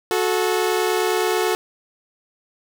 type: tone pair together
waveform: sawtooth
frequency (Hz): 366.1 / 435.4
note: F#4 / A4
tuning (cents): -18 / -18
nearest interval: minor third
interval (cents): 300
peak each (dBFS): -17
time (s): 0.11-1.55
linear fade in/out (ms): 0
effects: none